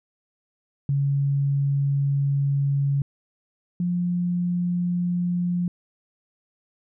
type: tone pair in turn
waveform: sine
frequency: 140 / 176.39 Hz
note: C#3 / F3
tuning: +18 / +18 cents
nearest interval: major third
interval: 400 cents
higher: second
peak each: -19 / -21 dBFS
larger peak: first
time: 0.89-3.02 / 3.8-5.68 s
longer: first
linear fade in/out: 2 ms
effects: none